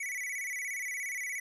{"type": "tone with vibrato", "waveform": "square", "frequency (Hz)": 2104, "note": "C7", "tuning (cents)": 9, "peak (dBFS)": -35, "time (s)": [0, 1.4], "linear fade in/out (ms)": 5, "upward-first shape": "square", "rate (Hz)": 17, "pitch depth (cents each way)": 100, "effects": ["resampled to 32000 Hz", "11-bit"]}